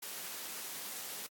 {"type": "noise", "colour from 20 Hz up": "white", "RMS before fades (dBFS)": -43, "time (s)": [0.02, 1.27], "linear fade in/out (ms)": 10, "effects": ["high-pass 200 Hz 12 dB/octave", "AAC 64 kbps"]}